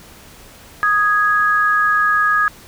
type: tone pair together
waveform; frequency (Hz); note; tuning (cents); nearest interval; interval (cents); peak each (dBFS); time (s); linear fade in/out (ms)
sine; 1244.5 / 1661.2; D#6 / G#6; 0 / 0; perfect fourth; 500; -15; 0.83-2.48; 0
effects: pink hiss -42 dBFS RMS until 2.67 s